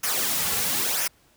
white noise with flanger, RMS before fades -25 dBFS, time 0.03-1.08 s, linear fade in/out 10 ms, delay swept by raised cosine 0.24 to 3.24 ms, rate 1 Hz, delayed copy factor -0.65, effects pink hiss -60 dBFS RMS until 1.36 s

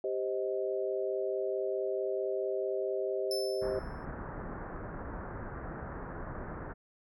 sine chord, C minor, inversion second, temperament just, 392.4 / 523.3 / 627.9 Hz, G4 / C5 / Eb5, +2 / 0 / +16 cents, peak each -33 / -36 / -36 dBFS, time 0.04-3.79 s, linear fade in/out 2 ms
40% pulse tone with exponential decay, 5274 Hz, E8, in tune, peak -32 dBFS, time 3.31-4.05 s, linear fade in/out 2 ms, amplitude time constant 160 ms
pink low-pass noise, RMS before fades -41 dBFS, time 3.61-6.74 s, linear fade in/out 20 ms, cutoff 1700 Hz, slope 48 dB/octave
effects none

